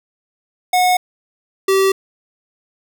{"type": "tone pair in turn", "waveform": "square", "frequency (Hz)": [729, 386.2], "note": ["F#5", "G4"], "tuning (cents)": [-26, -26], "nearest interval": "major seventh", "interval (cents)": 1100, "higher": "first", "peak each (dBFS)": -12, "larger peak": "neither", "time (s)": [[0.73, 0.97], [1.68, 1.92]], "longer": "neither", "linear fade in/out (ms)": 5, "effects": []}